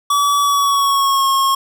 square tone with pitch glide, 1144 to 1084.8 Hz, D6 to C#6, -46 to -38 cents, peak -13 dBFS, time 0.1-1.55 s, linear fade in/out 5 ms, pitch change -92 cents, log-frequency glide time 0.42-1.27 s, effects none

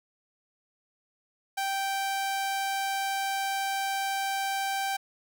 sawtooth tone, 782 Hz, G5, 4 cents flat, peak -24 dBFS, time 1.57-4.97 s, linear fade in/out 10 ms, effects none

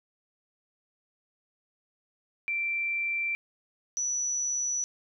sine tone pair in turn, 2349 / 5919 Hz, D7 / F#8, 0 / 0 cents, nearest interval octave + major third, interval 1600 cents, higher second, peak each -27 dBFS, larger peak neither, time 2.48-3.35 / 3.97-4.84 s, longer neither, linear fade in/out 0 ms, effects none

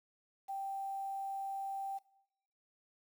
sine tone with quantisation, 783 Hz, G5, 2 cents flat, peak -37 dBFS, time 0.48-1.99 s, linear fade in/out 20 ms, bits 10, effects noise-tail reverb RT60 0.8 s tail -21 dB re dry

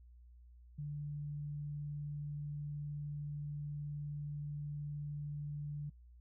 sine tone, 146.83 Hz, D3, in tune, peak -39 dBFS, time 0.78-5.9 s, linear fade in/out 10 ms, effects noise-tail reverb RT60 0.1 s tail -24 dB re dry + added 60 Hz sine -56 dBFS peak until 6.2 s

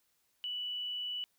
triangle tone with tanh clipping, 2960 Hz, F#7, in tune, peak -35 dBFS, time 0.44-1.24 s, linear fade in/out 0 ms, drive 2 dB, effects white hiss -75 dBFS RMS until 1.38 s

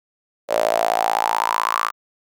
sawtooth tone with high-pass filter sweep, 55.9 Hz, A1, 28 cents sharp, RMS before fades -20 dBFS, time 0.48-1.92 s, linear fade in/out 50 ms, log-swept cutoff 570 to 1200 Hz, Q 7.2, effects none

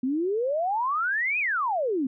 sine exponential two-way sweep, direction up then down, 246.9 to 2567 to 246.9 Hz, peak -23 dBFS, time 0.03-2.07 s, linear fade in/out 5 ms, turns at 1.39 s, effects none

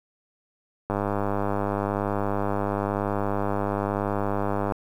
click train, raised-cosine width 1 ms, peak -12 dBFS, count 387, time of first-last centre 0.9-4.722 s, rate 101 Hz, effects 8-bit

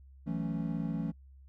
triangle chord, F# minor seventh, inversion third, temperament equal, 164.81 / 185 / 220 / 277.2 Hz, E3 / F#3 / A3 / C#4, 0 / 0 / 0 / 0 cents, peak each -33 / -37 / -35 / -37 dBFS, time 0.26-1.12 s, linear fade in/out 20 ms, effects noise-tail reverb RT60 0.1 s tail -26 dB re dry + added 67 Hz sine -52 dBFS peak until 1.48 s

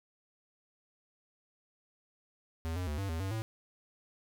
square tone with pitch steps, 81.7 / 90.5 / 74.1 / 98.1 / 81.3 / 96.2 / 111 Hz, E2 / F#2 / D2 / G2 / E2 / G2 / A2, -15 / -38 / +16 / +2 / -23 / -32 / +16 cents, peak -34 dBFS, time 2.65-3.42 s, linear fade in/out 0 ms, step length 110 ms, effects none

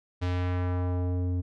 square tone with low-pass filter sweep, 89.9 Hz, F#2, 49 cents flat, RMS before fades -28 dBFS, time 0.21-1.42 s, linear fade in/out 20 ms, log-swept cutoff 4500 to 270 Hz, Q 0.94, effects none

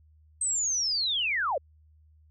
sine linear sweep, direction down, 8340 to 476.6 Hz, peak -25 dBFS, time 0.41-1.58 s, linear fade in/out 5 ms, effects added 77 Hz sine -56 dBFS peak until 2.3 s

